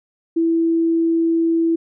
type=tone; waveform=sine; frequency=330.5 Hz; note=E4; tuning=5 cents sharp; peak=-14 dBFS; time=0.36-1.76 s; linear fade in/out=10 ms; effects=none